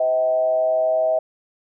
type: tone with frequency modulation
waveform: sine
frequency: 640 Hz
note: D#5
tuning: 49 cents sharp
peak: -16 dBFS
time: 0-1.19 s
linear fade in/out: 5 ms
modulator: 128 Hz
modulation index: 0.48
effects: none